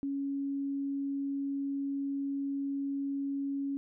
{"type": "tone", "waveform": "sine", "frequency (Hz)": 277.8, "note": "C#4", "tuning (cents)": 4, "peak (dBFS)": -31, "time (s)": [0.03, 3.77], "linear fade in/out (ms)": 0, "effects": []}